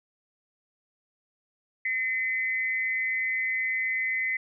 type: tone with amplitude modulation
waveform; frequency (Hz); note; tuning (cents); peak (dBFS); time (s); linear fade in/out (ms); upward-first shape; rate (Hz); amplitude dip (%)
sine; 2042; C7; -43; -22; 1.85-4.37; 5; sine; 219; 70
effects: none